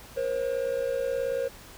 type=tone pair together; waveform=triangle; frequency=478.5 / 537.1 Hz; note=A#4 / C5; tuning=+45 / +45 cents; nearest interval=major second; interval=200 cents; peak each=-28 / -26 dBFS; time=0.16-1.49 s; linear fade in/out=20 ms; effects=added 50 Hz sine -54 dBFS peak until 1.77 s + pink hiss -48 dBFS RMS until 1.77 s